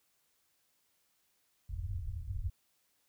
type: low-pass noise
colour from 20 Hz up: white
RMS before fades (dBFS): -38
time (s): 1.69-2.5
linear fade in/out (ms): 10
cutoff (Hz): 100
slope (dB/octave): 48
effects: white hiss -75 dBFS RMS until 3.08 s